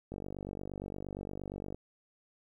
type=click train; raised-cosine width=2 ms; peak=-27 dBFS; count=80; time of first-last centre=0.12-1.746 s; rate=48.6 Hz; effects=11-bit